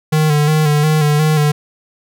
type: tone with vibrato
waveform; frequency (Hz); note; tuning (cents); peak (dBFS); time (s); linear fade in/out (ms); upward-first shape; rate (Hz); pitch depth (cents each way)
square; 151.7; D#3; -44; -11; 0.12-1.52; 10; square; 2.8; 37
effects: none